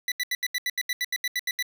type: tone bursts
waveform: 25% pulse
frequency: 1975.5 Hz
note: B6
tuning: in tune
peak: -21 dBFS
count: 14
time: 0.08-1.626 s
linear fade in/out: 2 ms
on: 38 ms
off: 78 ms
effects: none